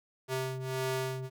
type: ring-modulated tone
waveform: sawtooth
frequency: 261.6 Hz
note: C4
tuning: in tune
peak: -25 dBFS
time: 0.28-1.3 s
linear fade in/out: 50 ms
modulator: 130 Hz
effects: none